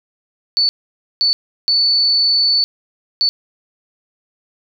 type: tone bursts at uneven times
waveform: sine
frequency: 4479 Hz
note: C#8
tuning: 17 cents sharp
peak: -11 dBFS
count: 4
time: 0.57-0.69 / 1.21-1.33 / 1.68-2.64 / 3.21-3.29 s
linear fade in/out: 0 ms
effects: none